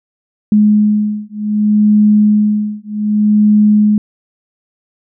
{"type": "beating tone pair", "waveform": "sine", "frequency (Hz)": [210, 210.65], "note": ["G#3", "G#3"], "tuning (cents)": [19, 25], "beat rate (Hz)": 0.65, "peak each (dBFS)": -11, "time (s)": [0.52, 3.98], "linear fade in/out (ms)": 2, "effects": []}